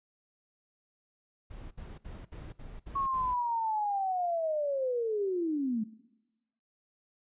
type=noise bursts; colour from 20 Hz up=brown; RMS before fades=-44 dBFS; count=7; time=1.5-3.342 s; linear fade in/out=10 ms; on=210 ms; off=62 ms
type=linear sweep; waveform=sine; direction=down; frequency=1108.7 to 210 Hz; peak=-28 dBFS; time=2.95-5.84 s; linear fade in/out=10 ms
effects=noise-tail reverb RT60 1.0 s tail -20 dB re dry + resampled to 8000 Hz